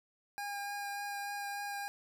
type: tone with vibrato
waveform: 25% pulse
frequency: 810 Hz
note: G#5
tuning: 43 cents flat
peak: -34 dBFS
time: 0.38-1.88 s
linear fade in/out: 0 ms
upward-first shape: triangle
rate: 3.4 Hz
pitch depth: 12 cents each way
effects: none